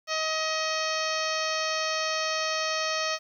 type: harmonic tone with a mistuned harmonic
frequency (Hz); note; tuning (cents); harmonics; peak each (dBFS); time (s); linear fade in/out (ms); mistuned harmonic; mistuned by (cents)
631; D#5; +24; 1 / 2 / 3 / 4 / 5 / 6 / 7 / 8 / 9 / 10; -32 / -32 / -34 / -35 / -38 / -41 / -35 / -37 / -40 / -41; 0.07-3.19; 50; 8; +80
effects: 10-bit